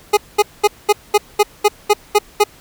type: tone bursts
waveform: 25% pulse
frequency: 415.3 Hz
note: G#4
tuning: in tune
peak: -4 dBFS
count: 10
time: 0.13-2.44 s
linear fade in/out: 10 ms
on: 42 ms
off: 210 ms
effects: pink hiss -45 dBFS RMS until 2.6 s